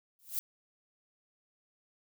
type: noise with exponential growth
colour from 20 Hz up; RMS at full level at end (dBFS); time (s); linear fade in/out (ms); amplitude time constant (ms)
violet; -30; 0.19-0.39; 0; 42
effects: none